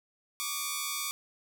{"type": "tone pair together", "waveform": "5% pulse", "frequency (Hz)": [1125.2, 1200], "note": ["C#6", "D6"], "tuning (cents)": [26, 37], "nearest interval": "minor second", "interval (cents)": 111, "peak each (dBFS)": -23, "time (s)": [0.4, 1.11], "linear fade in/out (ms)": 0, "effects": []}